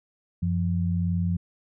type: tone pair together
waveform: sine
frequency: 91.78 / 173.5 Hz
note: F#2 / F3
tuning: -14 / -11 cents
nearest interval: major seventh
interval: 1103 cents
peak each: -25 dBFS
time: 0.42-1.37 s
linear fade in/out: 10 ms
effects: none